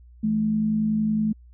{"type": "tone pair together", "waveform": "sine", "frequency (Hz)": [165.42, 216.2], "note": ["E3", "A3"], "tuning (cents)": [6, -30], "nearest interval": "perfect fourth", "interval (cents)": 464, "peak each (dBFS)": [-31, -20], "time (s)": [0.23, 1.33], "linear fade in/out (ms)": 10, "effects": ["added 60 Hz sine -46 dBFS peak until 1.53 s"]}